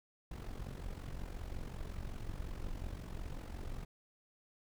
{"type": "noise with amplitude modulation", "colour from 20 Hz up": "brown", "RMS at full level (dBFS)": -40, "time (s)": [0.31, 3.85], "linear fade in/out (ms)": 5, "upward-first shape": "sine", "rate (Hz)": 45.5, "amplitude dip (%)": 70, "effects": []}